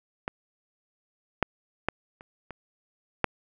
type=clicks; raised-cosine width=0.5 ms; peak=-15 / -6 / -9 / -30 / -24 / -6 dBFS; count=6; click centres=0.279 / 1.427 / 1.886 / 2.209 / 2.507 / 3.243 s; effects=none